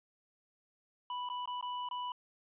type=tone with dropouts; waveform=square; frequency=987.8 Hz; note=B5; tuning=in tune; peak=-37 dBFS; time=1.1-2.12 s; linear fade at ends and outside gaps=2 ms; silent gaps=1.289-1.299 / 1.457-1.475 / 1.611-1.626 / 1.888-1.911 s; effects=resampled to 8000 Hz